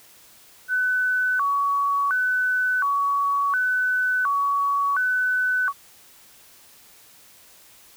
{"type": "tone with vibrato", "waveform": "sine", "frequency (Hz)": 1301, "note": "E6", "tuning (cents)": -23, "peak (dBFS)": -19, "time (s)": [0.68, 5.73], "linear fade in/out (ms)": 50, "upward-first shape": "square", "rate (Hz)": 0.7, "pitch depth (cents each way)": 250, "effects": ["white hiss -51 dBFS RMS until 7.96 s"]}